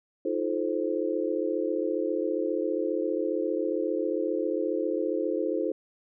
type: chord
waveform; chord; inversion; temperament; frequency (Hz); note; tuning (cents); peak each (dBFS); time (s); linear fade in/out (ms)
sine; F dominant seventh; third; just; 314.3 / 349.2 / 436.5 / 523.8; Eb4 / F4 / A4 / C5; +18 / 0 / -14 / +2; -31; 0.25-5.72; 5
effects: none